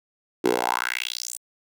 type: tone with high-pass filter sweep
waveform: 10% pulse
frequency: 60.5 Hz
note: B1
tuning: 35 cents flat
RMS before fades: -26 dBFS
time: 0.44-1.38 s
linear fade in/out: 10 ms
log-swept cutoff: 340 to 9300 Hz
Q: 3.6
effects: none